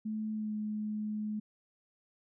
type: tone with pitch glide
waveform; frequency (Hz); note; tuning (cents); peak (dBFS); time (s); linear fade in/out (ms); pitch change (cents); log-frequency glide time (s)
sine; 216.3 to 212.6; A3 to G#3; -29 to +41; -33; 0.05-1.4; 10; -30; 0.33-0.53
effects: none